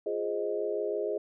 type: chord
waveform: sine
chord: F minor seventh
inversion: none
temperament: equal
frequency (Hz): 349.2 / 415.3 / 523.3 / 622.3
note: F4 / Ab4 / C5 / Eb5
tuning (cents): 0 / 0 / 0 / 0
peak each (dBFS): -37 / -31 / -37 / -35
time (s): 0.06-1.18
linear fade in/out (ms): 5
effects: none